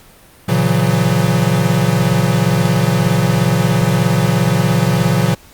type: chord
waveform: square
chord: F# dominant seventh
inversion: first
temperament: equal with one note detuned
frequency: 116.54 / 138.59 / 164.81 / 181.82 Hz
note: A#2 / C#3 / E3 / F#3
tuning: 0 / 0 / 0 / -30 cents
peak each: -18 dBFS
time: 0.48-5.35 s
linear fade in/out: 10 ms
effects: pink hiss -44 dBFS RMS until 5.53 s + Opus 48 kbps